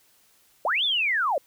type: linear two-way sweep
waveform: sine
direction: up then down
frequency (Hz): 509 to 3606 to 509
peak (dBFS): -21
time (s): 0.65-1.38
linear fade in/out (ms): 2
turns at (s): 0.84
effects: white hiss -61 dBFS RMS until 1.46 s